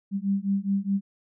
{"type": "beating tone pair", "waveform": "sine", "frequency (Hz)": [195.1, 199.9], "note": ["G3", "G3"], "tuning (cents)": [-8, 34], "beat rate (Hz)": 4.8, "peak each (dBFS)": -26, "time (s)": [0.11, 1.01], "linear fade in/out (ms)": 50, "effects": []}